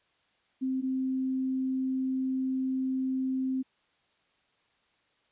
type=tone pair in turn; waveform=sine; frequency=261.6 / 261.6 Hz; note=C4 / C4; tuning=0 / 0 cents; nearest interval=unison; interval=0 cents; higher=neither; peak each=-27 dBFS; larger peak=neither; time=0.61-0.82 / 0.82-3.63 s; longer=second; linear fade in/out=20 ms; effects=white hiss -70 dBFS RMS until 5.31 s + resampled to 8000 Hz